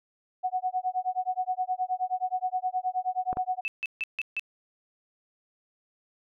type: tone with tremolo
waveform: sine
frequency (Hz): 739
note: F#5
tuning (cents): -2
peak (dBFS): -23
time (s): 0.43-3.61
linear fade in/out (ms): 20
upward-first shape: sine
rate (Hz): 9.5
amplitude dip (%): 100
type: clicks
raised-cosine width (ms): 1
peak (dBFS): -20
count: 2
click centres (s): 3.329 / 3.371
type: tone bursts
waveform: sine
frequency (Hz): 2631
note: E7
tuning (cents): -4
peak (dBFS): -27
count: 5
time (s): 3.65-4.395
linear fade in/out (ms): 0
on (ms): 29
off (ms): 150
effects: none